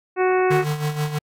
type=harmonic tone; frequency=370 Hz; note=F#4; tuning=in tune; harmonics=1 / 2 / 3 / 4 / 5 / 6 / 7; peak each=-17 / -23 / -27 / -29 / -31 / -33 / -34 dBFS; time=0.16-0.65 s; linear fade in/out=50 ms
type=tone with tremolo; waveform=square; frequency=150 Hz; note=D3; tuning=37 cents sharp; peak=-20 dBFS; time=0.5-1.19 s; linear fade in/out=10 ms; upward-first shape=sine; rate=6.2 Hz; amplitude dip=65%
effects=AAC 48 kbps